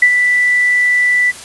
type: tone with ADSR envelope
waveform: sine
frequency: 1975.5 Hz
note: B6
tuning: in tune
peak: -3 dBFS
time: 0.02-1.32 s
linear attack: 5 ms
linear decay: 67 ms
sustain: -6 dB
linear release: 24 ms
effects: white hiss -32 dBFS RMS until 1.44 s + resampled to 24000 Hz